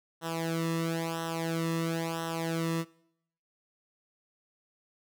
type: tone with flanger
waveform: sawtooth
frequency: 164.81 Hz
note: E3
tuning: in tune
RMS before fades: -32 dBFS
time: 0.21-2.85 s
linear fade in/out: 50 ms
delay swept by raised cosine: 0.43 to 1.32 ms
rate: 0.99 Hz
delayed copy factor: -0.85
effects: noise-tail reverb RT60 0.7 s tail -22 dB re dry